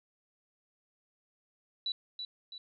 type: tone with echo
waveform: sine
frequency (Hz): 3947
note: B7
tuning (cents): -2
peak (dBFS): -31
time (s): 1.86-1.92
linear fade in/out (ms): 2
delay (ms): 330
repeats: 2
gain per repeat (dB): -6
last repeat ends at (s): 2.58
effects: none